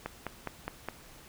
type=click train; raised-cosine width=0.5 ms; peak=-19 dBFS; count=5; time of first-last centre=0.06-0.886 s; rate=4.84 Hz; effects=pink hiss -53 dBFS RMS until 1.28 s